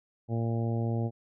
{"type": "harmonic tone", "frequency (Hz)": 115.3, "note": "A#2", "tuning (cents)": -19, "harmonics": [1, 2, 3, 4, 5, 6, 7], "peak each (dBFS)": [-28, -34, -38, -40, -42, -44, -45], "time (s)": [0.28, 1.11], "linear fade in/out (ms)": 50, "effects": []}